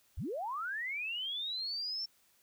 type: linear sweep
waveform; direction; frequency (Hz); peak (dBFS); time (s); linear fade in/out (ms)
sine; up; 34.65 to 5460; -35; 0.17-2.06; 10
effects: white hiss -69 dBFS RMS until 2.42 s